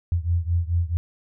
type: beating tone pair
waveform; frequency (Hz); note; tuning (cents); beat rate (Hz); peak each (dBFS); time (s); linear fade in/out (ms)
sine; 84 / 88.6; E2 / F2; +33 / +25; 4.6; -22 / -24; 0.12-0.97; 0
effects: none